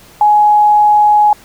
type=tone; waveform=sine; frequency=838 Hz; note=G#5; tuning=15 cents sharp; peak=-5 dBFS; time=0.21-1.33 s; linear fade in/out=2 ms; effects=pink hiss -41 dBFS RMS until 1.44 s